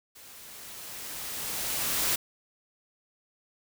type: noise with level ramp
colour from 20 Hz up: white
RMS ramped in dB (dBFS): -50 to -26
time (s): 0.15-2.16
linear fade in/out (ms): 10
effects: none